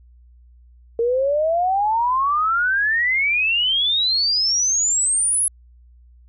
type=exponential sweep; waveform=sine; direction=up; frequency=456.5 to 10860 Hz; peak=-16 dBFS; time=0.99-5.48 s; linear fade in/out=2 ms; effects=added 60 Hz sine -46 dBFS peak until 6.28 s

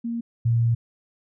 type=tone pair in turn; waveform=sine; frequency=233.1 / 116.55 Hz; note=A#3 / A#2; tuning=0 / 0 cents; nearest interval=octave; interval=1200 cents; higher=first; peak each=-25 / -17 dBFS; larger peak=second; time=0.04-0.21 / 0.45-0.75 s; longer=second; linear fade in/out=10 ms; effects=none

